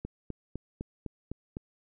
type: click train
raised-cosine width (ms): 3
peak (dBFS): -23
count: 7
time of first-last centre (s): 0.05-1.569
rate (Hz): 3.95
effects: none